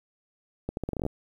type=accelerating click train; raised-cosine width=2 ms; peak=-17 dBFS; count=11; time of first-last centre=0.69-1.064 s; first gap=81 ms; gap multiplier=0.81; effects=9-bit